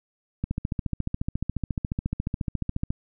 click train, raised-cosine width 5 ms, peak -14 dBFS, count 36, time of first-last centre 0.44-2.905 s, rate 14.2 Hz, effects none

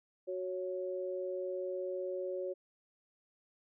sine tone pair together, 369.6 / 554.4 Hz, F#4 / C#5, -2 / 0 cents, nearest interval perfect fifth, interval 702 cents, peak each -38 / -38 dBFS, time 0.27-2.54 s, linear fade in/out 20 ms, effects none

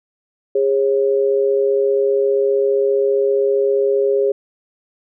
sine tone pair together, 408.6 / 543.7 Hz, G#4 / C#5, -28 / -34 cents, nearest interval perfect fourth, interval 494 cents, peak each -14 / -19 dBFS, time 0.55-4.32 s, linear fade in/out 5 ms, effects none

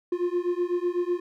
triangle beating tone pair, 349.2 / 357.2 Hz, F4 / F4, 0 / +39 cents, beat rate 8 Hz, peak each -25 dBFS, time 0.12-1.2 s, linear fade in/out 5 ms, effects none

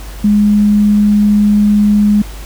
sine tone, 207.7 Hz, G#3, in tune, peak -6 dBFS, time 0.24-2.22 s, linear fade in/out 5 ms, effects added 50 Hz sine -25 dBFS peak until 2.45 s + pink hiss -34 dBFS RMS until 2.45 s

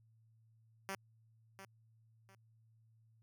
5% pulse tone with echo, 193.8 Hz, G3, 20 cents flat, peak -29 dBFS, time 0.89-0.95 s, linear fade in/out 0 ms, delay 700 ms, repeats 2, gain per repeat -11 dB, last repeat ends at 2.35 s, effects added 112 Hz sine -66 dBFS peak until 3.22 s

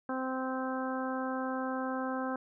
harmonic tone, 260.3 Hz, C4, 9 cents flat, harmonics 1 / 2 / 3 / 4 / 5 / 6, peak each -35 / -38 / -40 / -41 / -42 / -43 dBFS, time 0.09-2.36 s, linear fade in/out 2 ms, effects none

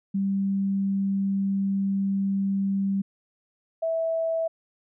sine tone pair in turn, 196 / 654.3 Hz, G3 / E5, 0 / -13 cents, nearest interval octave + major sixth, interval 2087 cents, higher second, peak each -22 / -23 dBFS, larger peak first, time 0.14-3.02 / 3.82-4.48 s, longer first, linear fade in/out 10 ms, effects none

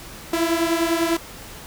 sawtooth beating tone pair, 329.6 / 339.6 Hz, E4 / F4, 0 / -48 cents, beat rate 10 Hz, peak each -17 / -19 dBFS, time 0.33-1.17 s, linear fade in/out 5 ms, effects pink hiss -39 dBFS RMS until 1.66 s

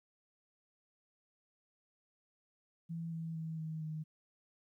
sine tone with pitch steps, 165.9 / 163.33 / 160.81 / 158.32 / 155.87 Hz, E3 / E3 / E3 / D#3 / D#3, +11 / -16 / -43 / +30 / +3 cents, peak -38 dBFS, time 2.89-4.04 s, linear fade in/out 20 ms, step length 230 ms, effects 13-bit

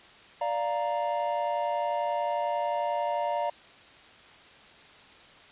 triangle chord, Bb major, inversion first, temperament equal, 587.3 / 698.5 / 932.3 Hz, D5 / F5 / Bb5, 0 / 0 / 0 cents, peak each -29 dBFS, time 0.41-3.5 s, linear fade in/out 5 ms, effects white hiss -52 dBFS RMS until 5.51 s + resampled to 8000 Hz

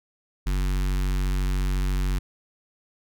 square tone with notch filter, 47.04 Hz, F#1, 29 cents sharp, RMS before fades -24 dBFS, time 0.46-2.19 s, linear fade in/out 10 ms, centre 590 Hz, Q 0.79, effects none

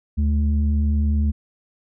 sine tone pair together, 75 / 215.2 Hz, D2 / A3, +37 / -38 cents, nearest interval octave + tritone, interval 1825 cents, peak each -16 / -24 dBFS, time 0.17-1.32 s, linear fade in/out 20 ms, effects tanh soft clip ceiling -10 dBFS

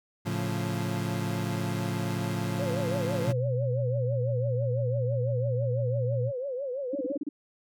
30% pulse chord, A augmented, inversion none, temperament equal, 110 / 138.59 / 174.61 Hz, A2 / C#3 / E#3, 0 / 0 / 0 cents, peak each -29 / -32 / -30 dBFS, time 0.25-3.33 s, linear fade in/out 20 ms
sine tone with vibrato, 528 Hz, C5, 16 cents sharp, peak -30 dBFS, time 2.59-7.17 s, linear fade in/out 5 ms, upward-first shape triangle, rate 6 Hz, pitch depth 160 cents each way
sine tone with pitch glide, 123.47 to 119.89 Hz, B2 to A#2, 0 to +49 cents, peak -26 dBFS, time 3.23-6.32 s, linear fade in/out 50 ms, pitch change -51 cents, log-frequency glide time 3.53-4.35 s
sine tone bursts, 292 Hz, D4, 10 cents flat, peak -28 dBFS, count 7, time 6.93-7.29 s, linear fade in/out 5 ms, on 24 ms, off 32 ms
effects none

